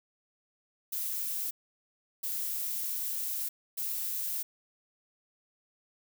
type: noise bursts at uneven times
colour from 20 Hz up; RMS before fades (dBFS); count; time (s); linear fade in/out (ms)
violet; -34; 3; 0.92-1.51 / 2.23-3.49 / 3.77-4.43; 10
effects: none